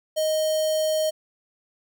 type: tone with notch filter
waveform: square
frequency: 624 Hz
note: D#5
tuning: 5 cents sharp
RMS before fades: -23 dBFS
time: 0.16-1.11 s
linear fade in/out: 20 ms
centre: 1800 Hz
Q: 1.5
effects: none